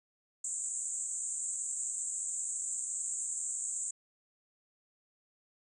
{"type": "band-pass noise", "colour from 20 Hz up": "pink", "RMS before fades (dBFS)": -37, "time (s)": [0.44, 3.91], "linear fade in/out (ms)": 5, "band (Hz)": [7100, 8300], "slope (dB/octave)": 96, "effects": []}